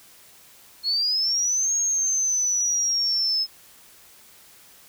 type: linear two-way sweep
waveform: sine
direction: up then down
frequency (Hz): 4273 to 6570 to 5160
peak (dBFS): -20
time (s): 0.83-3.47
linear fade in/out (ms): 50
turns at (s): 1.75
effects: white hiss -51 dBFS RMS until 4.88 s

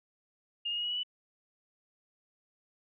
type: tone with pitch steps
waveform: sine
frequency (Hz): 2828 / 2856 / 2884 / 2913 / 2941 / 2970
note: F7 / F7 / F#7 / F#7 / F#7 / F#7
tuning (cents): +21 / +38 / -45 / -28 / -11 / +6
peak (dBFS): -31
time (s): 0.65-1.034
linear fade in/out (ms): 10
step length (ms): 64
effects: none

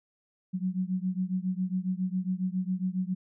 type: beating tone pair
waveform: sine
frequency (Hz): 181.9 / 189.2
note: F#3 / F#3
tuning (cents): -29 / +39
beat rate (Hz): 7.3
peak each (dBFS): -30 / -31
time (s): 0.53-3.15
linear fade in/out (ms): 20
effects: none

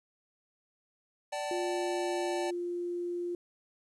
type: chord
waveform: square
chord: D suspended fourth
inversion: none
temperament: equal with one note detuned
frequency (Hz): 587.3 / 766.1 / 880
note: D5 / G5 / A5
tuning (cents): 0 / -40 / 0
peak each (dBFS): -37 / -39 / -41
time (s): 1.32-2.51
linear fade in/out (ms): 10
type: tone with pitch glide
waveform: sine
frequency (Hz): 353.1 to 349.9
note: F4 to F4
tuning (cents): +19 to +3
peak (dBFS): -32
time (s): 1.51-3.35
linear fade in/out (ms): 2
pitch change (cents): -16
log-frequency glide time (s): 1.62-2.43
effects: resampled to 24000 Hz + 11-bit

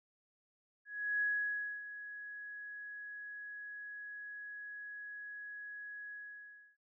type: tone with ADSR envelope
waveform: sine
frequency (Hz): 1673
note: G#6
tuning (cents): +12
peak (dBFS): -30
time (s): 0.85-6.77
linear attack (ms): 360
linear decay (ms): 610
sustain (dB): -14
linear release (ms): 650
effects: none

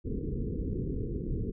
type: low-pass noise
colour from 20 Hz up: pink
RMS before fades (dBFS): -33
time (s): 0.04-1.52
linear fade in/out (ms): 20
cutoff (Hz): 470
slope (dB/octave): 96
effects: none

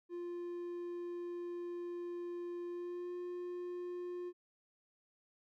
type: tone with pitch glide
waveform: triangle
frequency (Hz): 349.2 to 355.1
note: F4 to F4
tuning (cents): 0 to +29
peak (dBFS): -38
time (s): 0.09-4.33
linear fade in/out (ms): 50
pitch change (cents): +29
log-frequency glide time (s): 2.68-3.14
effects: none

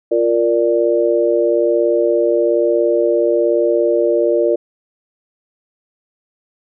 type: chord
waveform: sine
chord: Bb major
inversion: second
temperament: equal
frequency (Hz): 349.2 / 466.2 / 587.3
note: F4 / Bb4 / D5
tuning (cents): 0 / 0 / 0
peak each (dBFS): -16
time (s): 0.11-4.56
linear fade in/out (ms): 10
effects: none

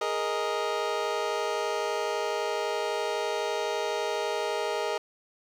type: chord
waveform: 25% pulse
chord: Ab suspended second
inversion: none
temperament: just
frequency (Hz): 415.3 / 467.2 / 623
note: Ab4 / Bb4 / Eb5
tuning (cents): 0 / +4 / +2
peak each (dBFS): -28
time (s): 0.01-4.98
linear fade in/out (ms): 5
effects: low-pass 6000 Hz 12 dB/octave + 9-bit

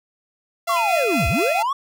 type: tone with tremolo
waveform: sawtooth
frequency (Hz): 682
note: F5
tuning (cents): -41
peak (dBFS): -17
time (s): 0.67-1.63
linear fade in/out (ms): 10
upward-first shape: sine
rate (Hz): 4.3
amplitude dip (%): 35
type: linear two-way sweep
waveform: triangle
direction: down then up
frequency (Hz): 1149 to 51.3 to 1149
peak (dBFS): -17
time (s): 0.69-1.73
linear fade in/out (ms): 5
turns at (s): 1.28
type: tone with pitch glide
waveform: sine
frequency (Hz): 2489 to 2508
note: D#7 to D#7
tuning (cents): 0 to +13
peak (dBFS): -24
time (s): 0.76-1.61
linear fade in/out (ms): 10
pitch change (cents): +13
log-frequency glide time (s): 1.07-1.25
effects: none

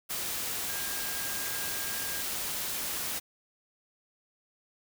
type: tone in noise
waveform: sine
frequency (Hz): 1618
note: G#6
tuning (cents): -46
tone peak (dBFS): -42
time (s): 0.68-2.23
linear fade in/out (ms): 20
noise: white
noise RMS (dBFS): -34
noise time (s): 0.09-3.2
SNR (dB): -11
effects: none

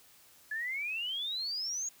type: exponential sweep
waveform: sine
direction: up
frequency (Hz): 1697 to 6750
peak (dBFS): -33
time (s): 0.51-1.89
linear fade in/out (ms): 5
effects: white hiss -60 dBFS RMS until 2 s

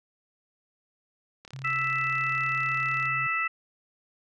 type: click train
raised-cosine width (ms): 0.2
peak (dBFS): -28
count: 58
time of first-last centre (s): 1.45-3.056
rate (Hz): 35.5
type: tone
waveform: sine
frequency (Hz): 134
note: C3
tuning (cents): +42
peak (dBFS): -37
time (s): 1.53-3.27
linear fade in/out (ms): 5
type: harmonic tone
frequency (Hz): 659.3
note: E5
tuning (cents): 0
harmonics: 2 / 3 / 4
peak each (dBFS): -29 / -29 / -30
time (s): 1.64-3.48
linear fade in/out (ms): 10
effects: none

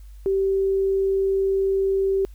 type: tone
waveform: sine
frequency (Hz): 387.9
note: G4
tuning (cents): -18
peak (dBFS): -18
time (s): 0.26-2.25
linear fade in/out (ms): 0
effects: added 50 Hz sine -39 dBFS peak until 2.34 s + white hiss -61 dBFS RMS until 2.34 s

